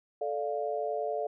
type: chord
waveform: sine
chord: D minor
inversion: second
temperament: equal with one note detuned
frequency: 437.7 / 587.3 / 698.5 Hz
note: A4 / D5 / F5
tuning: -9 / 0 / 0 cents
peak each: -34 dBFS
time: 0.21-1.27 s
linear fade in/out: 5 ms
effects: none